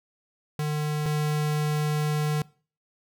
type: tone pair in turn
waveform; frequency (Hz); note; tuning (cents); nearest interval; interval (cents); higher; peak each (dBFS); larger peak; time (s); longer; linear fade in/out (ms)
square; 150.7 / 150.7; D3 / D3; +45 / +45; unison; 0; neither; -26 / -24; second; 0.59-1.06 / 1.06-2.42; second; 2
effects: noise-tail reverb RT60 0.4 s tail -22 dB re dry